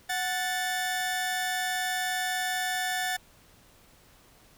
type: tone pair together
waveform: sawtooth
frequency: 739.3 / 1760 Hz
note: F#5 / A6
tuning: -2 / 0 cents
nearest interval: octave + minor third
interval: 1502 cents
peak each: -27 dBFS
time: 0.09-3.17 s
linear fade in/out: 10 ms
effects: pink hiss -58 dBFS RMS until 4.57 s